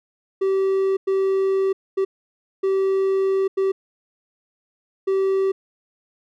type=tone bursts at uneven times; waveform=triangle; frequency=385.9 Hz; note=G4; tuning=27 cents flat; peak=-15 dBFS; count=6; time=0.41-0.97 / 1.07-1.73 / 1.97-2.05 / 2.63-3.48 / 3.57-3.72 / 5.07-5.52 s; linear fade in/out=10 ms; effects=none